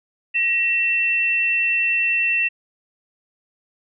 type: tone pair together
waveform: sine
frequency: 1901 / 2695 Hz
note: A#6 / E7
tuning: +33 / +38 cents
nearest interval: tritone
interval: 605 cents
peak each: -26 / -17 dBFS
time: 0.34-2.49 s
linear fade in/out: 20 ms
effects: none